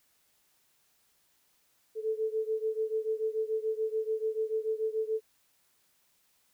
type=beating tone pair; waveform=sine; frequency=436.5 / 443.4 Hz; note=A4 / A4; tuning=-14 / +13 cents; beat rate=6.9 Hz; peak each=-31 / -33 dBFS; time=1.95-5.21 s; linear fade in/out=50 ms; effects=white hiss -70 dBFS RMS until 6.53 s